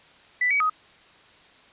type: tone with pitch steps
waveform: sine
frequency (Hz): 1984 / 2268 / 1256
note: B6 / C#7 / D#6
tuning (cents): +7 / +39 / +16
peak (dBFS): -19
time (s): 0.41-0.698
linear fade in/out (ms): 5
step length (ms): 96
effects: white hiss -53 dBFS RMS until 1.72 s + resampled to 8000 Hz